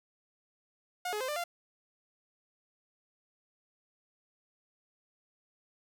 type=tone with pitch steps; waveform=sawtooth; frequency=719 / 421.5 / 518 / 595 / 693 Hz; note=F#5 / G#4 / C5 / D5 / F5; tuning=-50 / +26 / -17 / +22 / -14 cents; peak=-29 dBFS; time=1.05-1.44 s; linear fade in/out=5 ms; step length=78 ms; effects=none